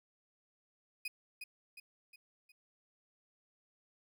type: tone with echo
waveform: 35% pulse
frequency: 2489 Hz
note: D#7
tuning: in tune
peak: -35 dBFS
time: 1.05-1.08 s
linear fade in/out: 5 ms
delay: 360 ms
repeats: 4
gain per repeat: -6 dB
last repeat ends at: 2.52 s
effects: none